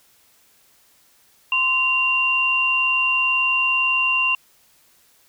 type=tone pair together; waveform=sine; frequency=1037.2 / 2769 Hz; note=C6 / F7; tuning=-15 / -15 cents; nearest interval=octave + perfect fourth; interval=1700 cents; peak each=-24 / -17 dBFS; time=1.52-4.35 s; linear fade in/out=2 ms; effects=white hiss -57 dBFS RMS until 5.28 s